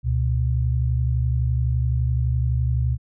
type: tone pair together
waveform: sine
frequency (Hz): 70.4 / 122.21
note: C#2 / B2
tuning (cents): +27 / -18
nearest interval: minor seventh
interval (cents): 955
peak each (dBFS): -21 / -21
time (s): 0.03-2.98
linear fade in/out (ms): 50
effects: none